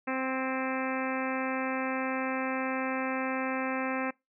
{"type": "harmonic tone with a mistuned harmonic", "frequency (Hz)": 261.6, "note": "C4", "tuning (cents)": 0, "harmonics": [1, 2, 3, 4, 5, 6, 7, 8, 9, 10], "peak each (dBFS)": [-33, -36, -38, -39, -40, -41, -41, -42, -43, -43], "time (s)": [0.07, 4.11], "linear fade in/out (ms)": 10, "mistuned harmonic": 6, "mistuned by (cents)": 22, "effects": ["noise-tail reverb RT60 0.2 s tail -23 dB re dry"]}